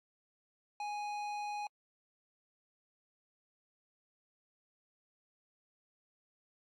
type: tone with tanh clipping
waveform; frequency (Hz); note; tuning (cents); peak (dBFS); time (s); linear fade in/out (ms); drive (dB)
triangle; 830; G#5; -1; -39; 0.8-1.67; 2; 18
effects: AAC 64 kbps